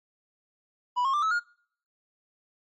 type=tone with pitch steps; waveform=triangle; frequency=984 / 1079.3 / 1183.8 / 1298.4 / 1424.1 Hz; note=B5 / C#6 / D6 / E6 / F6; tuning=-7 / -47 / +13 / -27 / +33 cents; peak=-21 dBFS; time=0.96-1.4 s; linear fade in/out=20 ms; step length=88 ms; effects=noise-tail reverb RT60 0.6 s tail -26 dB re dry + MP3 32 kbps